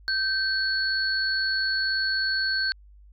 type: tone pair together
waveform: sine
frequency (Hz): 1555 / 4398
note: G6 / C#8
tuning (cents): -14 / -14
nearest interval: octave + tritone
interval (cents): 1800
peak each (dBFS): -25 / -26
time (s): 0.08-2.72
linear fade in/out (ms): 0
effects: added 50 Hz sine -48 dBFS peak until 3.12 s